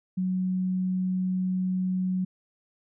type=tone; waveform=sine; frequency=185 Hz; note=F#3; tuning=in tune; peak=-24 dBFS; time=0.17-2.25 s; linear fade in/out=10 ms; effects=none